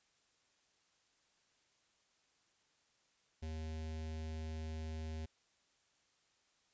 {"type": "tone with notch filter", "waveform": "square", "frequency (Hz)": 79, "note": "D#2", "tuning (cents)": 27, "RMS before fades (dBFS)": -43, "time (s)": [3.42, 5.26], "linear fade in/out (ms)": 10, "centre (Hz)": 1200, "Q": 1.4, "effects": ["white hiss -75 dBFS RMS until 6.73 s", "resampled to 16000 Hz"]}